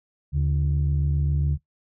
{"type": "tone pair together", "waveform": "sine", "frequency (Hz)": [75.7, 142.9], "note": ["D#2", "D3"], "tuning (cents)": [-47, -47], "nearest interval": "major seventh", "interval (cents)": 1100, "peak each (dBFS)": -21, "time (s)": [0.32, 1.58], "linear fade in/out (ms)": 50, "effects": ["noise-tail reverb RT60 0.1 s tail -17 dB re dry", "tanh soft clip ceiling -15 dBFS"]}